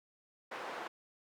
white band-pass noise, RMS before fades -43 dBFS, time 0.51-0.88 s, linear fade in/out 10 ms, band 390 to 1300 Hz, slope 12 dB/octave, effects none

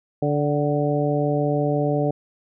harmonic tone with a mistuned harmonic, 145.9 Hz, D3, 11 cents flat, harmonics 1 / 2 / 3 / 4 / 5, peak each -23 / -25 / -25 / -25 / -29 dBFS, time 0.22-2.11 s, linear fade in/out 5 ms, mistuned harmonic 5, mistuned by +36 cents, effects none

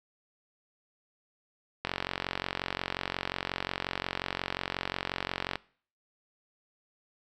click train, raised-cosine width 0.3 ms, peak -14 dBFS, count 170, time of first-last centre 1.85-5.556 s, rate 45.6 Hz, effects noise-tail reverb RT60 0.5 s tail -22 dB re dry

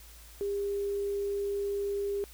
sine tone, 402 Hz, G4, 44 cents sharp, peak -29 dBFS, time 0.41-2.24 s, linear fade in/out 0 ms, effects added 56 Hz sine -51 dBFS peak until 2.33 s + white hiss -54 dBFS RMS until 2.33 s

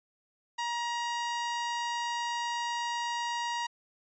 sawtooth tone, 948 Hz, A#5, 29 cents sharp, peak -27 dBFS, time 0.58-3.67 s, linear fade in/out 10 ms, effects resampled to 16000 Hz

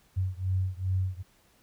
sine beating tone pair, 92.5 / 95 Hz, F#2 / F#2, 0 / +46 cents, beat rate 2.5 Hz, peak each -29 / -30 dBFS, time 0.16-1.23 s, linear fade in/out 20 ms, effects pink hiss -64 dBFS RMS until 1.62 s

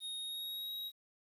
square tone with pitch glide, 3729 to 3814 Hz, A#7 to A#7, 0 to +39 cents, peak -40 dBFS, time 0-0.92 s, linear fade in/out 50 ms, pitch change +39 cents, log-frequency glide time 0.19-0.72 s, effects 11-bit

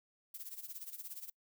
violet noise with tremolo, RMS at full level -44 dBFS, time 0.34-1.3 s, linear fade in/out 5 ms, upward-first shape sine, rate 17 Hz, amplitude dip 80%, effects noise-tail reverb RT60 0.1 s tail -26 dB re dry

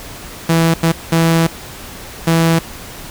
sawtooth tone bursts at uneven times, 164.81 Hz, E3, in tune, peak -6 dBFS, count 4, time 0.49-0.74 / 0.83-0.92 / 1.12-1.47 / 2.27-2.59 s, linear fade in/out 5 ms, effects pink hiss -32 dBFS RMS until 3.1 s

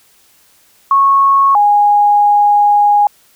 sine tone pair in turn, 1100 / 824.1 Hz, C#6 / G#5, -14 / -14 cents, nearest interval perfect fourth, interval 500 cents, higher first, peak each -6 dBFS, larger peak neither, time 0.91-1.55 / 1.55-3.07 s, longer second, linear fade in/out 2 ms, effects white hiss -50 dBFS RMS until 3.35 s

